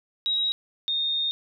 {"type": "tone pair in turn", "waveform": "sine", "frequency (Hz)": [3823, 3675], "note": ["A#7", "A#7"], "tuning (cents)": [43, -25], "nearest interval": "minor second", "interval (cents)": 68, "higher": "first", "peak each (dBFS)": [-22, -23], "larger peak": "first", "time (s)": [[0.26, 0.52], [0.88, 1.31]], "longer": "second", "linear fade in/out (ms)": 0, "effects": []}